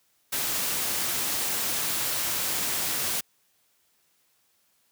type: noise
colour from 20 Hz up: white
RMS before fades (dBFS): -28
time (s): 0.32-3.21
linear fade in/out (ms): 10
effects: white hiss -68 dBFS RMS until 4.91 s + high-pass 60 Hz 12 dB/octave